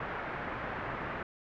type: low-pass noise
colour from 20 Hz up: white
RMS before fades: -38 dBFS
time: 0-1.23 s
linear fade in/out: 5 ms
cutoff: 1800 Hz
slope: 24 dB/octave
effects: none